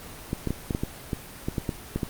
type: clicks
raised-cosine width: 3 ms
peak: -13 dBFS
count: 12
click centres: 0.331 / 0.473 / 0.506 / 0.708 / 0.749 / 0.835 / 1.132 / 1.485 / 1.582 / 1.692 / 1.96 / 2.032 s
effects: pink hiss -42 dBFS RMS until 2.09 s + Opus 24 kbps